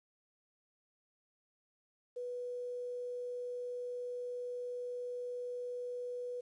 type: tone with quantisation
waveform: sine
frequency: 491.5 Hz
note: B4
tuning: 8 cents flat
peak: -38 dBFS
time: 2.16-6.41 s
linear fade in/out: 10 ms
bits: 11
effects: resampled to 22050 Hz